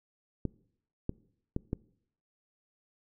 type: clicks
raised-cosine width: 3 ms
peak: -18 dBFS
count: 4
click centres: 0.453 / 1.094 / 1.564 / 1.731 s
effects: noise-tail reverb RT60 0.7 s tail -23 dB re dry